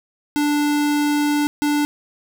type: tone pair in turn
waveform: square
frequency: 293.7 / 293.7 Hz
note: D4 / D4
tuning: 0 / 0 cents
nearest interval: unison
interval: 0 cents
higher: neither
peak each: -17 dBFS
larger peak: neither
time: 0.36-1.47 / 1.62-1.85 s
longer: first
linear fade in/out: 0 ms
effects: none

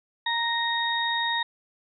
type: harmonic tone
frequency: 932.3 Hz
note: A#5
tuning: in tune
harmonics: 1 / 2 / 4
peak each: -28 / -28 / -28 dBFS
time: 0.26-1.43 s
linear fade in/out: 5 ms
effects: none

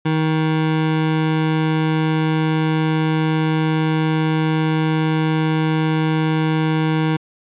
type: tone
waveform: 25% pulse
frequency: 157.6 Hz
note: D#3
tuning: 23 cents sharp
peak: -12 dBFS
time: 0.05-7.17 s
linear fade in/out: 10 ms
effects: resampled to 8000 Hz + 8-bit

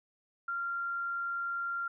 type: tone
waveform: sine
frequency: 1385 Hz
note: F6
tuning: 15 cents flat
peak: -32 dBFS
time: 0.48-1.88 s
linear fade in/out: 5 ms
effects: none

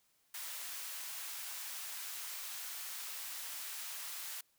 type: high-pass noise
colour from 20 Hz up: white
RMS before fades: -44 dBFS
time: 0.34-4.41 s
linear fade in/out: 5 ms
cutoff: 930 Hz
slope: 12 dB/octave
effects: white hiss -74 dBFS RMS until 4.58 s

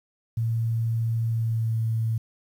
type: tone with pitch glide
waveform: sine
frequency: 114.2 to 112.5 Hz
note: A#2 to A2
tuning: -35 to +39 cents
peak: -22 dBFS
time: 0.37-2.18 s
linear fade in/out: 5 ms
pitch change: -26 cents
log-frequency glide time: 1.29-1.73 s
effects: 9-bit

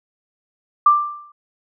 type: tone with exponential decay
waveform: sine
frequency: 1181 Hz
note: D6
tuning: 9 cents sharp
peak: -6 dBFS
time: 0.86-1.32 s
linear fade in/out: 5 ms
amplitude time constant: 99 ms
effects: none

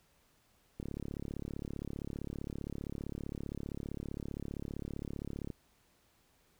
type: click train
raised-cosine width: 3 ms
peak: -27 dBFS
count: 167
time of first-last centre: 0.8-5.503 s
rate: 35.3 Hz
effects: pink hiss -70 dBFS RMS until 6.59 s

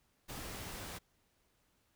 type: noise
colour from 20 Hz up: pink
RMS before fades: -45 dBFS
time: 0.28-0.99 s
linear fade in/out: 20 ms
effects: pink hiss -75 dBFS RMS until 1.95 s

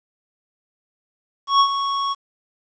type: tone with ADSR envelope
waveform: square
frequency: 1109 Hz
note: C#6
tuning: in tune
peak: -11 dBFS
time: 1.47-2.15 s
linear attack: 130 ms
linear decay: 76 ms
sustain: -10 dB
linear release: 30 ms
effects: resampled to 16000 Hz + 8-bit

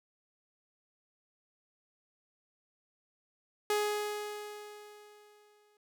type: tone with exponential decay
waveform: sawtooth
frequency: 417.9 Hz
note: G#4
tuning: 11 cents sharp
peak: -23 dBFS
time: 3.7-5.77 s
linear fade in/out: 2 ms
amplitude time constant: 450 ms
effects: none

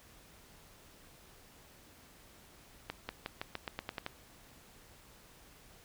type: accelerating click train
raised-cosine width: 0.3 ms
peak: -21 dBFS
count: 10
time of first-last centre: 2.9-4.064 s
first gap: 190 ms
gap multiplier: 0.9
effects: pink hiss -59 dBFS RMS until 5.84 s

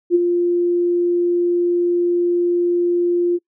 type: tone with ADSR envelope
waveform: sine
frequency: 349.4 Hz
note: F4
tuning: 1 cent sharp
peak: -8 dBFS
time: 0.1-3.39 s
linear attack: 50 ms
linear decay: 23 ms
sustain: -6 dB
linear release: 37 ms
effects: noise-tail reverb RT60 0.1 s tail -26 dB re dry

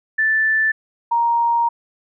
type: tone pair in turn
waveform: sine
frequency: 1760 / 936.4 Hz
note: A6 / A#5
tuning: 0 / +8 cents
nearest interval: major seventh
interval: 1092 cents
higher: first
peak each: -14 dBFS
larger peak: neither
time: 0.18-0.72 / 1.11-1.69 s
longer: second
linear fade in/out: 10 ms
effects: none

